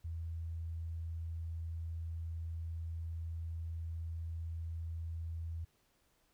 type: tone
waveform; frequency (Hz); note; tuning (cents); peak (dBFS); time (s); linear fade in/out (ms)
sine; 82.41; E2; 0; -38; 0.04-5.65; 10
effects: pink hiss -74 dBFS RMS until 6.33 s